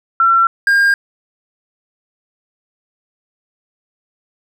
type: tone pair in turn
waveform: sine / triangle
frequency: 1354 / 1610.2 Hz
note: E6 / G6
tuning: +46 / +46 cents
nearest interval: minor third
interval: 300 cents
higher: second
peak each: -8 / -7 dBFS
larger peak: second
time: 0.2-0.47 / 0.67-0.94 s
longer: neither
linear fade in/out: 2 ms
effects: none